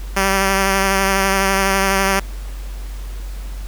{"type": "tone with vibrato", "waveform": "5% pulse", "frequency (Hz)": 194.1, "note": "G3", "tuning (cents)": -17, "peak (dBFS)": -3, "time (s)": [0.16, 2.2], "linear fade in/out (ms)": 10, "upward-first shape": "triangle", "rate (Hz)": 12, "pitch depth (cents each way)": 24, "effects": ["added 47 Hz sine -25 dBFS peak until 3.67 s", "pink hiss -41 dBFS RMS until 3.67 s"]}